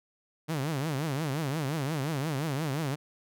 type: tone with vibrato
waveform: sawtooth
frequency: 146.83 Hz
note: D3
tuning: in tune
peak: -25 dBFS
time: 0.48-2.96 s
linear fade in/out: 20 ms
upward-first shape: triangle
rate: 5.7 Hz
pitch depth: 240 cents each way
effects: none